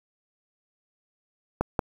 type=clicks; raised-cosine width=1 ms; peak=-9 dBFS; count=2; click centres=1.61 / 1.792 s; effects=7-bit